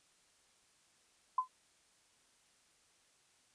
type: tone with exponential decay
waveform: sine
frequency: 1022 Hz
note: C6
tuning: 41 cents flat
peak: -25 dBFS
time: 1.38-1.48 s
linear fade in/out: 5 ms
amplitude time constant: 21 ms
effects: white hiss -70 dBFS RMS until 3.54 s + resampled to 22050 Hz